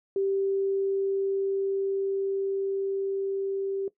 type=tone with level ramp; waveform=sine; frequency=390.9 Hz; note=G4; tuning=5 cents flat; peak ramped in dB=-23 to -27 dBFS; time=0.16-3.88 s; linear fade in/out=2 ms; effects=noise-tail reverb RT60 0.1 s tail -17 dB re dry